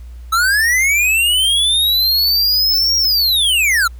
square linear two-way sweep, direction up then down, 1290 to 5630 to 1290 Hz, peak -12 dBFS, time 0.32-3.88 s, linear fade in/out 10 ms, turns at 2.97 s, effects added 60 Hz sine -30 dBFS peak until 3.99 s + pink hiss -53 dBFS RMS until 3.99 s

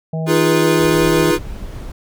harmonic tone, 160.5 Hz, E3, 46 cents flat, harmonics 1 / 3 / 4 / 5, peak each -19 / -30 / -28 / -35 dBFS, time 0.13-1.31 s, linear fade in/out 5 ms
square chord, F half-diminished seventh, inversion third, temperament equal with one note detuned, 311.1 / 349.2 / 415.3 / 487.6 Hz, Eb4 / F4 / Ab4 / Cb5, 0 / 0 / 0 / -22 cents, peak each -19 / -17 / -20 / -20 dBFS, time 0.26-1.39 s, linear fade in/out 50 ms
brown noise, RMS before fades -29 dBFS, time 0.79-1.92 s, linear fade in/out 5 ms
effects none

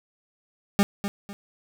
40% pulse tone with echo, 201 Hz, G3, 44 cents sharp, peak -15 dBFS, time 0.79-0.83 s, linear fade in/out 0 ms, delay 250 ms, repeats 2, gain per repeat -10 dB, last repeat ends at 1.33 s, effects none

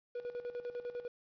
triangle tone with tremolo, 485.5 Hz, B4, 30 cents flat, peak -35 dBFS, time 0.15-1.08 s, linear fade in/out 5 ms, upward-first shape square, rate 10 Hz, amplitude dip 70%, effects resampled to 11025 Hz + 11-bit

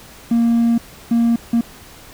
triangle tone bursts at uneven times, 233.1 Hz, A#3, in tune, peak -9 dBFS, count 3, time 0.31-0.78 / 1.11-1.36 / 1.53-1.61 s, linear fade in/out 5 ms, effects tanh soft clip ceiling -6 dBFS + pink hiss -41 dBFS RMS until 2.13 s

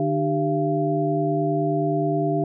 sine tone cluster, 150.7 / 301.7 / 391.3 / 683 Hz, D3 / D4 / G4 / F5, +45 / +47 / -3 / -39 cents, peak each -25 dBFS, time 0-2.44 s, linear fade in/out 2 ms, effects none

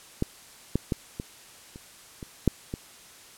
clicks, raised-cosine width 3 ms, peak -11 / -10 / -12 / -19 / -29 / -24 / -6 / -18 dBFS, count 8, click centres 0.224 / 0.756 / 0.922 / 1.199 / 1.759 / 2.228 / 2.477 / 2.739 s, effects white hiss -50 dBFS RMS until 3.37 s + low-pass 11000 Hz 12 dB/octave

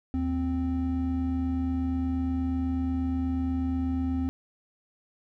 triangle tone pair together, 77.77 / 261.6 Hz, D#2 / C4, 0 / 0 cents, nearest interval octave + major sixth, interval 2100 cents, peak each -28 / -25 dBFS, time 0.14-4.29 s, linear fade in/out 0 ms, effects none

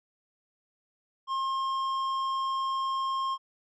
triangle tone with tanh clipping, 1068 Hz, C6, 35 cents sharp, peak -29 dBFS, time 1.27-3.38 s, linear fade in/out 50 ms, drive 13 dB, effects none

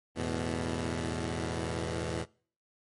10% pulse chord, E suspended fourth, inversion none, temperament equal with one note detuned, 82.41 / 108.05 / 123.47 Hz, E2 / A2 / B2, 0 / -31 / 0 cents, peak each -26 / -30 / -29 dBFS, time 0.15-2.26 s, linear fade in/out 50 ms, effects noise-tail reverb RT60 0.5 s tail -25 dB re dry + MP3 48 kbps

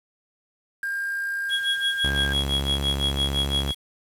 sine tone, 1603 Hz, G6, 38 cents sharp, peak -25 dBFS, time 0.83-2.33 s, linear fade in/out 2 ms
triangle tone with tremolo, 3322 Hz, G#7, in tune, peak -19 dBFS, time 1.49-3.75 s, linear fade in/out 50 ms, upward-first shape sine, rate 5.9 Hz, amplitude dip 95%
sawtooth tone with vibrato, 69.3 Hz, C#2, in tune, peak -21 dBFS, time 2.04-3.72 s, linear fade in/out 5 ms, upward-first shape triangle, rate 1.6 Hz, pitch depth 8 cents each way
effects resampled to 32000 Hz + 7-bit

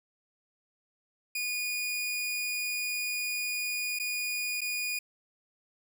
sawtooth tone with dropouts, 2453 Hz, D#7, 25 cents flat, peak -27 dBFS, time 1.35-4.99 s, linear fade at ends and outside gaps 5 ms, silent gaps 3.989-3.997 / 4.608-4.615 s, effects none

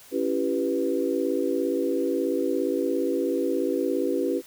sine chord, C# half-diminished seventh, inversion none, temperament equal with one note detuned, 277.2 / 335 / 392 / 493.9 Hz, C#4 / E4 / G4 / B4, 0 / +28 / 0 / 0 cents, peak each -28 dBFS, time 0.11-4.42 s, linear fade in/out 50 ms, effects white hiss -50 dBFS RMS until 4.46 s

